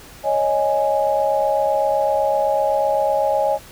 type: chord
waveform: sine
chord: C# suspended second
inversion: none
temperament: equal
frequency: 554.4 / 622.3 / 830.6 Hz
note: C#5 / D#5 / G#5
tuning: 0 / 0 / 0 cents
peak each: -20 dBFS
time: 0.23-3.59 s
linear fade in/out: 50 ms
effects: pink hiss -42 dBFS RMS until 3.71 s